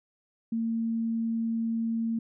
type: tone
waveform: sine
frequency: 227.6 Hz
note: A#3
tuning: 41 cents flat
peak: -26 dBFS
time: 0.52-2.19 s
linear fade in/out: 5 ms
effects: none